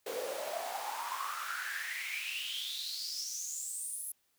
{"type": "noise with high-pass filter sweep", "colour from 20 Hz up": "pink", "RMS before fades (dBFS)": -39, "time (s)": [0.06, 4.12], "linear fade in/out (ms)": 5, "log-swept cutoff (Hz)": [440, 11000], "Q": 8.5, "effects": ["white hiss -75 dBFS RMS until 4.38 s"]}